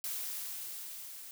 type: noise with level ramp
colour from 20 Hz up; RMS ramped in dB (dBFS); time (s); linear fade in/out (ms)
blue; -37 to -48; 0.04-1.31; 0
effects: none